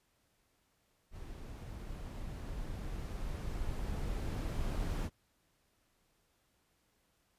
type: noise with level ramp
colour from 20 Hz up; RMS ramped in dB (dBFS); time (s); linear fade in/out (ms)
brown; -46 to -34; 1.11-5.1; 50
effects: pink hiss -75 dBFS RMS until 7.38 s + resampled to 32000 Hz